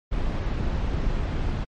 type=noise; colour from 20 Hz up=brown; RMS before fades=-25 dBFS; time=0.11-1.65 s; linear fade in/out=20 ms; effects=low-pass 4000 Hz 12 dB/octave + MP3 48 kbps